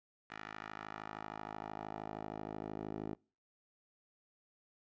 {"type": "tone with band-pass filter sweep", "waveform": "10% pulse", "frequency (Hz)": 53, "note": "G#1", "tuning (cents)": 36, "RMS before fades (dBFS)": -45, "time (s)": [0.3, 3.15], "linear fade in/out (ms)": 5, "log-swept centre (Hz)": [1700, 400], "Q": 1.5, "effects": ["noise-tail reverb RT60 0.4 s tail -26 dB re dry", "resampled to 16000 Hz"]}